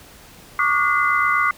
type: tone cluster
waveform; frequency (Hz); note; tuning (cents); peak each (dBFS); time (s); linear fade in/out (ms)
sine; 1129 / 1197 / 1442 / 2045; C#6 / D6 / F#6 / C7; +31 / +33 / -45 / -40; -21; 0.59-1.51; 2
effects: pink hiss -45 dBFS RMS until 1.57 s